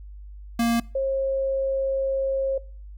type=tone pair in turn; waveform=square / sine; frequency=233.1 / 538.3 Hz; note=A#3 / C5; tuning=0 / +49 cents; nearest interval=octave + major second; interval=1449 cents; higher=second; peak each=-20 / -21 dBFS; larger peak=first; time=0.59-0.8 / 0.95-2.58 s; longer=second; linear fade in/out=5 ms; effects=noise-tail reverb RT60 0.4 s tail -23 dB re dry + added 50 Hz sine -38 dBFS peak until 2.97 s